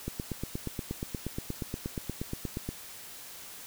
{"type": "click train", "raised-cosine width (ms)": 3, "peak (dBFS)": -20, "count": 23, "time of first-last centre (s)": [0.08, 2.69], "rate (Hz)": 8.43, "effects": ["white hiss -46 dBFS RMS until 3.66 s"]}